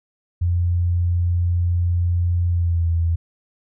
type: tone with pitch glide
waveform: sine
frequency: 87.31 to 83.7 Hz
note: F2 to E2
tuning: 0 to +27 cents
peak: -16 dBFS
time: 0.41-3.16 s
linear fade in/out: 10 ms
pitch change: -73 cents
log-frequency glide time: 2.49-2.87 s
effects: none